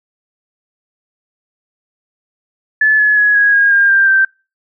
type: tone with pitch steps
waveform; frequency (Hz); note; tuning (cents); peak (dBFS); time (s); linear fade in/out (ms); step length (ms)
sine; 1729 / 1704.2 / 1679.8 / 1655.7 / 1632 / 1608.6 / 1585.5 / 1562.8; A6 / G#6 / G#6 / G#6 / G#6 / G6 / G6 / G6; -31 / +44 / +19 / -6 / -31 / +44 / +19 / -6; -7; 2.81-4.25; 5; 180
effects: noise-tail reverb RT60 0.3 s tail -26 dB re dry